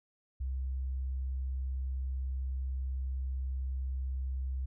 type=tone; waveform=sine; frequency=65.41 Hz; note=C2; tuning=in tune; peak=-32 dBFS; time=0.4-4.66 s; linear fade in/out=10 ms; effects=none